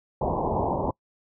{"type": "low-pass noise", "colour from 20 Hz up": "white", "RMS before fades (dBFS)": -26, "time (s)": [0.21, 0.91], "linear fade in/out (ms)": 5, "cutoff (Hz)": 1000, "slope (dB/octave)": 96, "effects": ["noise-tail reverb RT60 0.1 s tail -25 dB re dry"]}